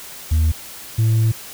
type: tone pair in turn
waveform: sine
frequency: 79 / 111.53 Hz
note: D#2 / A2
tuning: +27 / +24 cents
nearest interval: tritone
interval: 597 cents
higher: second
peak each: -10 dBFS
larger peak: neither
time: 0.31-0.52 / 0.98-1.32 s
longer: second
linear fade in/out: 10 ms
effects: tanh soft clip ceiling -12 dBFS + white hiss -36 dBFS RMS until 1.53 s